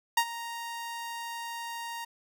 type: tone with ADSR envelope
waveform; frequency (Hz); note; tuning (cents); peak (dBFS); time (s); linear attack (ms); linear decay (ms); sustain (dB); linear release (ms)
sawtooth; 932.3; A#5; 0; -16; 0.17-2.05; 5; 68; -16; 10
effects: none